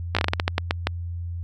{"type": "slowing click train", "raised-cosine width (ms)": 0.3, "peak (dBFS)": -4, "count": 12, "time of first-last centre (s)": [0.15, 0.87], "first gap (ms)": 16, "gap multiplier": 1.26, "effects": ["added 86 Hz sine -28 dBFS peak until 1.43 s"]}